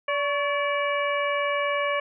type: harmonic tone with a mistuned harmonic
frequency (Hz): 577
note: D5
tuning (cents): -31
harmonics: 1 / 2 / 3 / 4 / 5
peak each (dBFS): -26 / -28 / -32 / -30 / -36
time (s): 0.08-2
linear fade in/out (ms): 5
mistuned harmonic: 2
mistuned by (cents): -55
effects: none